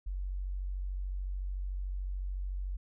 sine tone, 46.84 Hz, F#1, 22 cents sharp, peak -33 dBFS, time 0.06-2.77 s, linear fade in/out 10 ms, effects none

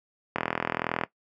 click train, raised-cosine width 0.5 ms, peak -10 dBFS, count 29, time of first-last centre 0.36-1.036 s, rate 41.4 Hz, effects noise-tail reverb RT60 0.1 s tail -17 dB re dry + high-pass 150 Hz 12 dB/octave

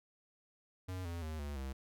square tone with pitch steps, 92.2 / 85.04 / 78.43 / 72.34 / 66.72 Hz, F#2 / F2 / D#2 / D2 / C2, -6 / -46 / +14 / -26 / +34 cents, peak -40 dBFS, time 0.88-1.73 s, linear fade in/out 10 ms, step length 170 ms, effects none

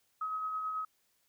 sine tone with tremolo, 1272 Hz, D#6, 38 cents sharp, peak -32 dBFS, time 0.21-0.85 s, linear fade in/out 5 ms, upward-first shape sine, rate 9.2 Hz, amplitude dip 30%, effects white hiss -74 dBFS RMS until 1.28 s

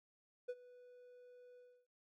triangle tone with ADSR envelope, 493.9 Hz, B4, in tune, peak -36 dBFS, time 0.48-1.87 s, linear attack 15 ms, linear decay 47 ms, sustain -20 dB, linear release 300 ms, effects none

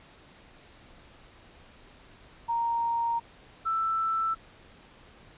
sine tone pair in turn, 931 / 1325.7 Hz, A#5 / E6, -2 / +9 cents, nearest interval tritone, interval 611 cents, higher second, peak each -25 dBFS, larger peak neither, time 2.48-3.2 / 3.65-4.35 s, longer first, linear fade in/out 20 ms, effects pink hiss -54 dBFS RMS until 5.37 s + resampled to 8000 Hz

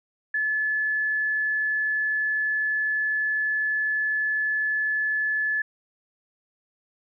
sine tone, 1724 Hz, A6, 36 cents flat, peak -22 dBFS, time 0.34-5.62 s, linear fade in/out 5 ms, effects none

